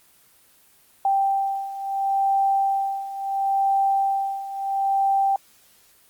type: beating tone pair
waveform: sine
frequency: 784 / 784.73 Hz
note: G5 / G5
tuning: 0 / +2 cents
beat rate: 0.73 Hz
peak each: -25 / -21 dBFS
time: 1.05-5.36 s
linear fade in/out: 2 ms
effects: white hiss -56 dBFS RMS until 6.09 s + Opus 24 kbps